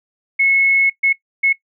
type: tone bursts at uneven times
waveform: sine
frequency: 2187 Hz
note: C#7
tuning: 24 cents flat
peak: -11 dBFS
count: 3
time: 0.39-0.9 / 1.03-1.13 / 1.43-1.53 s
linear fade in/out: 10 ms
effects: noise-tail reverb RT60 0.1 s tail -18 dB re dry